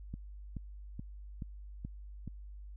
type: click train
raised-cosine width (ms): 5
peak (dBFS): -28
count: 6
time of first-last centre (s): 0.14-2.277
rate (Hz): 2.34
effects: added 50 Hz sine -45 dBFS peak until 2.76 s